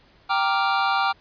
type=chord; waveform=square; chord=G minor seventh; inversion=none; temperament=equal; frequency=784 / 932.3 / 1174.7 / 1396.9 Hz; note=G5 / Bb5 / D6 / F6; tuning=0 / 0 / 0 / 0 cents; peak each=-24 / -28 / -26 / -26 dBFS; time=0.29-1.13 s; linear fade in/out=20 ms; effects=pink hiss -56 dBFS RMS until 1.2 s + resampled to 11025 Hz